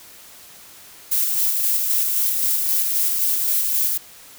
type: noise with tremolo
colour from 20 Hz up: violet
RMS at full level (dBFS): -19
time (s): 1.11-3.98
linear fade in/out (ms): 10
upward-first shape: square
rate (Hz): 3.8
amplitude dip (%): 25
effects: white hiss -44 dBFS RMS until 4.38 s

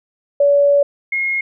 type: tone pair in turn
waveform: sine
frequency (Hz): 570 / 2152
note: C#5 / C7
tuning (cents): +48 / +48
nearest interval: octave + major seventh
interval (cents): 2300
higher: second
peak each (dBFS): -9 / -16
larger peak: first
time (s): 0.4-0.83 / 1.12-1.41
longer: first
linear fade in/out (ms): 5
effects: none

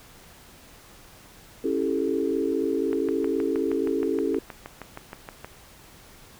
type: chord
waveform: sine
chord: A dominant seventh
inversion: first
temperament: just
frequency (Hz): 275 / 330 / 396 / 440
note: C#4 / E4 / G4 / A4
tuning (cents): -14 / +2 / +18 / 0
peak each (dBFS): -28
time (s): 1.64-4.39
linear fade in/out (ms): 5
type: click train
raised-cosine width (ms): 0.5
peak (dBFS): -21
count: 17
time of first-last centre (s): 2.93-5.446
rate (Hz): 6.36
effects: pink hiss -50 dBFS RMS until 6.39 s

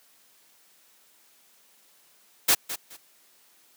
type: noise with echo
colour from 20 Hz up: white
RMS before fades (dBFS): -19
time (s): 2.48-2.55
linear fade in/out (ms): 10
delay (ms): 210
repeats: 2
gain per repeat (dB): -13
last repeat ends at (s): 2.97
effects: white hiss -60 dBFS RMS until 3.76 s + high-pass 200 Hz 12 dB/octave

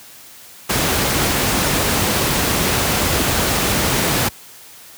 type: noise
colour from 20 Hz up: pink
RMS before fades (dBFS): -17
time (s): 0.69-4.29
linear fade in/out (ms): 10
effects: white hiss -41 dBFS RMS until 4.97 s + high-pass 60 Hz 12 dB/octave

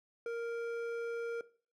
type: tone with hard clipping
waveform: triangle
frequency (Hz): 466.2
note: A#4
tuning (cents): 0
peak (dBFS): -37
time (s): 0.26-1.41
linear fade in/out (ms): 2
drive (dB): 12
effects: noise-tail reverb RT60 0.4 s tail -17 dB re dry

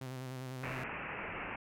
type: tone with vibrato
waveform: sawtooth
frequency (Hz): 129.2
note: C3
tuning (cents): -21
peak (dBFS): -37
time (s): 0.01-0.84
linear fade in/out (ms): 5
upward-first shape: square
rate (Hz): 10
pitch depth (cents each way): 30
type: low-pass noise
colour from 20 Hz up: white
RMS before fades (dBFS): -42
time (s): 0.63-1.56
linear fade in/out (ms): 5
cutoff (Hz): 2700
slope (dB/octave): 96
effects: none

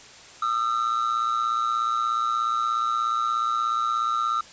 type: ring-modulated tone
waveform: triangle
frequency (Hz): 1280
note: D#6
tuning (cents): +49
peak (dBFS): -17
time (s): 0.42-4.41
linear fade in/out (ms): 5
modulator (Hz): 58.4
effects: white hiss -46 dBFS RMS until 4.52 s + resampled to 16000 Hz

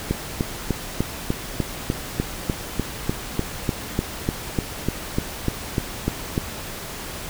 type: click train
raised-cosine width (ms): 3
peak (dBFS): -7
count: 22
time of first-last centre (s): 0.11-6.379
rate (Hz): 3.35
effects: pink hiss -33 dBFS RMS until 7.29 s

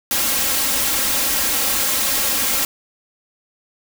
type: noise with comb filter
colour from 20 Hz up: white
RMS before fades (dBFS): -19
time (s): 0.11-2.65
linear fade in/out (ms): 2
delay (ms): 3.7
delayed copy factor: +0.65
effects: none

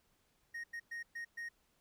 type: tone bursts at uneven times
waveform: triangle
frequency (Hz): 1864.7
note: A#6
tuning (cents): 0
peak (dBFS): -39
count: 5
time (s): 0.54-0.64 / 0.73-0.8 / 0.91-1.03 / 1.15-1.25 / 1.37-1.49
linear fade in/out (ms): 10
effects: pink hiss -75 dBFS RMS until 1.8 s

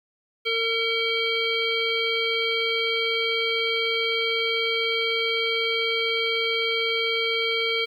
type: harmonic tone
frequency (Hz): 455.6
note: A#4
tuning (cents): -40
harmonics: 1 / 3 / 5 / 7 / 9 / 10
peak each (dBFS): -27 / -34 / -26 / -27 / -37 / -37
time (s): 0.45-7.86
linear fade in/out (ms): 20
effects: 9-bit

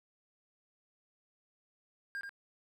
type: tone with echo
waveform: triangle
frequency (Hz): 1609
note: G6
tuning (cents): +45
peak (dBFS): -35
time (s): 2.15-2.21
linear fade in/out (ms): 0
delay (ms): 83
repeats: 1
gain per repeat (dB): -5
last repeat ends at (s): 2.293
effects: none

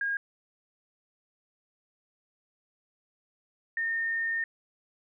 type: tone pair in turn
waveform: sine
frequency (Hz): 1627 / 1826.2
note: G#6 / A#6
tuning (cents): -36 / -36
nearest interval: major second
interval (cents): 200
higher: second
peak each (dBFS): -27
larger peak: neither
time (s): 0.01-0.17 / 3.77-4.44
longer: second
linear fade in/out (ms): 2
effects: none

